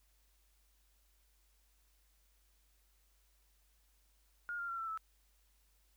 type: tone with pitch steps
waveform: sine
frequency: 1423 / 1393.7 / 1365 / 1336.9 / 1309.4 Hz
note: F6 / F6 / F6 / E6 / E6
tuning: +32 / -4 / -40 / +24 / -12 cents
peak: -38 dBFS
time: 4.49-4.975 s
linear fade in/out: 0 ms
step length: 97 ms
effects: added 50 Hz sine -70 dBFS peak until 5.96 s + white hiss -75 dBFS RMS until 5.96 s